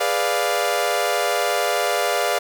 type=chord; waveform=sawtooth; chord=G# diminished seventh; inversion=none; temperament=equal; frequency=415.3 / 493.9 / 587.3 / 698.5 Hz; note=G#4 / B4 / D5 / F5; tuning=0 / 0 / 0 / 0 cents; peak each=-23 / -22 / -20 / -19 dBFS; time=0-2.39 s; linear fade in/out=10 ms; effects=7-bit